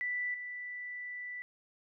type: tone with level steps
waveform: sine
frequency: 1975.5 Hz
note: B6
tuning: in tune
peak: -32 / -39 dBFS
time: 0.01-1.42 s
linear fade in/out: 0 ms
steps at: 0.34 s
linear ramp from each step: 2 ms
effects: none